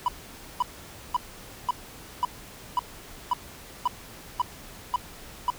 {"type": "tone bursts", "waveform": "triangle", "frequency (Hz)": 987, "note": "B5", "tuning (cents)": -1, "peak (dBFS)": -18, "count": 11, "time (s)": [0.06, 5.502], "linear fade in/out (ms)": 2, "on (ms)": 22, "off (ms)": 520, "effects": ["pink hiss -45 dBFS RMS until 5.58 s"]}